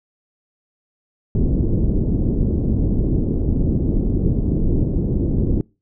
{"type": "low-pass noise", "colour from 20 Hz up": "pink", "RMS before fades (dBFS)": -18, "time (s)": [1.35, 5.61], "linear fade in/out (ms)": 2, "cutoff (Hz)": 360, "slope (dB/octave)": 24, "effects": ["noise-tail reverb RT60 0.3 s tail -26 dB re dry"]}